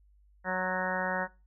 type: harmonic tone with a mistuned harmonic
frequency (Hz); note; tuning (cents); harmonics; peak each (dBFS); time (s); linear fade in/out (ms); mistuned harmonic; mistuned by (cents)
185; F#3; 0; 1 / 2 / 3 / 4 / 5 / 6 / 7 / 8 / 9 / 10; -37 / -44 / -35 / -38 / -37 / -43 / -43 / -37 / -38 / -37; 0.44-1.28; 50; 6; -25
effects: noise-tail reverb RT60 0.3 s tail -20 dB re dry + added 50 Hz sine -59 dBFS peak until 1.46 s